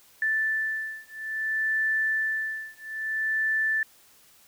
sine beating tone pair, 1760 / 1760.59 Hz, A6 / A6, 0 / +1 cents, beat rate 0.59 Hz, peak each -28 dBFS, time 0.22-3.83 s, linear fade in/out 2 ms, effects white hiss -57 dBFS RMS until 4.47 s

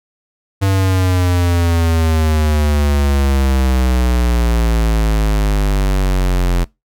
square exponential sweep, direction down, 98 to 43.65 Hz, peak -12 dBFS, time 0.61-6.65 s, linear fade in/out 20 ms, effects noise-tail reverb RT60 0.2 s tail -23 dB re dry

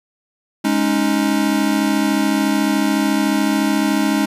square chord, Ab suspended fourth, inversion none, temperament equal, 207.7 / 277.2 / 311.1 Hz, Ab3 / Db4 / Eb4, 0 / 0 / 0 cents, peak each -20 dBFS, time 0.64-4.26 s, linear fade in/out 10 ms, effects resampled to 32000 Hz

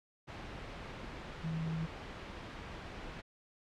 sine tone in noise, 161.6 Hz, E3, 34 cents flat, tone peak -34 dBFS, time 1.43-1.87 s, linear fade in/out 20 ms, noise pink, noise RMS -45 dBFS, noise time 0.27-3.22 s, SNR +8 dB, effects low-pass 3000 Hz 12 dB/octave

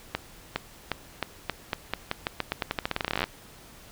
accelerating click train, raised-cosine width 0.3 ms, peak -10 dBFS, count 29, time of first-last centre 0.15-3.24 s, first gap 410 ms, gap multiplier 0.87, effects pink hiss -50 dBFS RMS until 3.91 s

